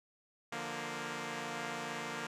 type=chord; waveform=5% pulse; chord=Bb major; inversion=first; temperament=equal with one note detuned; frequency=148.02 / 174.61 / 233.1 Hz; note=D3 / F3 / Bb3; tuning=+14 / 0 / 0 cents; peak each=-33 / -34 / -29 dBFS; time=0.52-2.27 s; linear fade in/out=5 ms; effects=low-pass 8000 Hz 12 dB/octave